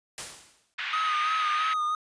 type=noise with exponential decay; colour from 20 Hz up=white; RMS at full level=-33 dBFS; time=0.18-0.74 s; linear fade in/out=1 ms; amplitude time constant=120 ms
type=band-pass noise; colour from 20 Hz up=pink; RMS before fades=-33 dBFS; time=0.78-1.74 s; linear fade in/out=10 ms; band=1400 to 3200 Hz; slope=24 dB/octave
type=tone with vibrato; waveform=triangle; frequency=1247 Hz; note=D#6; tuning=3 cents sharp; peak=-23 dBFS; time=0.93-1.95 s; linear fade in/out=2 ms; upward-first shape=sine; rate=3 Hz; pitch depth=43 cents each way
effects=resampled to 22050 Hz